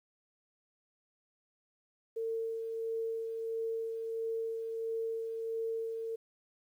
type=tone with tremolo; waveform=sine; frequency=452.3 Hz; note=A4; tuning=48 cents sharp; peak=-32 dBFS; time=2.16-6.16 s; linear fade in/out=10 ms; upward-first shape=sine; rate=1.5 Hz; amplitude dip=35%; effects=11-bit